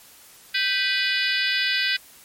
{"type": "harmonic tone with a mistuned harmonic", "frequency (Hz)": 493.9, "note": "B4", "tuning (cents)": 0, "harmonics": [3, 4, 5, 6, 7, 8, 9, 10], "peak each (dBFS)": [-26, -27, -28, -29, -29, -30, -31, -31], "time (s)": [0.54, 1.97], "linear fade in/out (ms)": 10, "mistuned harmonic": 3, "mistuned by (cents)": 82, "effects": ["white hiss -49 dBFS RMS until 2.24 s", "MP3 64 kbps"]}